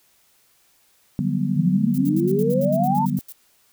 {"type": "chord", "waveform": "sine", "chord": "G major seventh", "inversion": "second", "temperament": "just", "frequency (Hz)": [147, 183.75, 196, 245], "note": ["D3", "F#3", "G3", "B3"], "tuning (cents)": [2, -12, 0, -14], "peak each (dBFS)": -25, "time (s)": [1.19, 3.19], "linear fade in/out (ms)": 0}
{"type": "exponential sweep", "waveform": "sine", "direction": "up", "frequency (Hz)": [154.3, 932.3], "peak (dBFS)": -19, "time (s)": [1.56, 3.06], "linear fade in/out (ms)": 10}
{"type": "noise bursts", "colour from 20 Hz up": "violet", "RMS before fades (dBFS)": -38, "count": 13, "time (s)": [1.94, 3.323], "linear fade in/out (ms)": 0, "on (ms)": 39, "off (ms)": 73}
{"effects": ["white hiss -60 dBFS RMS until 3.72 s"]}